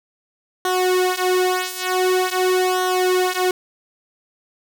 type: tone with flanger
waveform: sawtooth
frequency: 367.8 Hz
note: F#4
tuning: 10 cents flat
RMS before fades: -19 dBFS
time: 0.65-3.51 s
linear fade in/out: 2 ms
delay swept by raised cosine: 0.41 to 5.41 ms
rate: 0.46 Hz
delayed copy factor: -0.9
effects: none